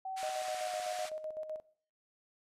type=tone with pitch glide; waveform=sine; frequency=762 to 723.8 Hz; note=G5 to F#5; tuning=-49 to -38 cents; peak=-37 dBFS; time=0.05-1.06 s; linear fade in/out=5 ms; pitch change=-89 cents; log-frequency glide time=0.2-0.74 s
type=band-pass noise; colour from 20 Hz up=pink; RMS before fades=-46 dBFS; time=0.16-1.1 s; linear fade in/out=20 ms; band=1200 to 10000 Hz; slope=24 dB/octave
type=tone with tremolo; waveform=sine; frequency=622.3 Hz; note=D#5; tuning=in tune; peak=-36 dBFS; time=0.23-1.6 s; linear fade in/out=0 ms; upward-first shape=square; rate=7.9 Hz; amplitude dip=55%
effects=noise-tail reverb RT60 0.5 s tail -19 dB re dry + resampled to 32000 Hz